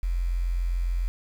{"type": "tone with quantisation", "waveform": "sine", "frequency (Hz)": 43.65, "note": "F1", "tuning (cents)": 0, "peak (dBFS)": -23, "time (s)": [0.03, 1.08], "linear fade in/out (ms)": 0, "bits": 8, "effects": []}